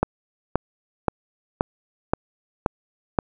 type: click train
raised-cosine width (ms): 1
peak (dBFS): -4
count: 7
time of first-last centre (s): 0.03-3.188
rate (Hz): 1.9
effects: none